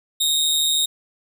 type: tone with amplitude modulation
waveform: sawtooth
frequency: 3729 Hz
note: A#7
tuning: in tune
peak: -12 dBFS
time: 0.2-0.86 s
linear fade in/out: 10 ms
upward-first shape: sine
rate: 153 Hz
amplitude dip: 50%
effects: none